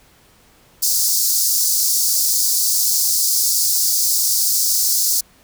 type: high-pass noise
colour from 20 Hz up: pink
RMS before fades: -17 dBFS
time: 0.82-5.21 s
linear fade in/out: 10 ms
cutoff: 4700 Hz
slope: 48 dB/octave
effects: pink hiss -52 dBFS RMS until 5.43 s